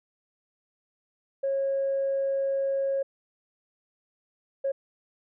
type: tone bursts at uneven times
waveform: sine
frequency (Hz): 546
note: C#5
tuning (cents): -26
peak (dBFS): -23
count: 2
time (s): 1.43-3.03 / 4.64-4.72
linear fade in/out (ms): 10
effects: tanh soft clip ceiling -20 dBFS